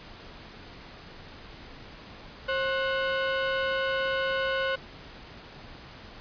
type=tone pair together; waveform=35% pulse; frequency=533.9 / 1480 Hz; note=C5 / F#6; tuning=+35 / 0 cents; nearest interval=octave + tritone; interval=1765 cents; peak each=-26 / -28 dBFS; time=2.48-4.76 s; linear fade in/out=10 ms; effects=pink hiss -46 dBFS RMS until 6.2 s + resampled to 11025 Hz